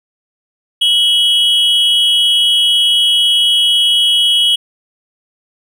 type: tone pair together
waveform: triangle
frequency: 2960 / 3278 Hz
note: F#7 / G#7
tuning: 0 / -23 cents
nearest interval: major second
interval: 177 cents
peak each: -10 dBFS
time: 0.81-4.56 s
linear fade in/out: 10 ms
effects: none